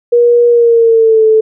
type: tone with pitch glide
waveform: sine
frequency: 477.7 to 438.1 Hz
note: A#4 to A4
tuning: +42 to -7 cents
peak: -4 dBFS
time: 0.12-1.41 s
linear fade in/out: 10 ms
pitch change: -149 cents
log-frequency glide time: 0.48-1.25 s
effects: none